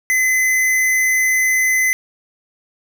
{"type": "tone", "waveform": "square", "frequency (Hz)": 2034, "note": "C7", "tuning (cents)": -50, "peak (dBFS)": -14, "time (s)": [0.1, 1.93], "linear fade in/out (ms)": 0, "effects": []}